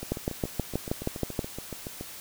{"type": "two click trains", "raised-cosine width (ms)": 2, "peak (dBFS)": [-13, -22], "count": [9, 15], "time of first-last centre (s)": [[0.12, 1.392], [0.03, 2.01]], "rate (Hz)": [6.29, 7.07], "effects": ["white hiss -43 dBFS RMS until 2.2 s"]}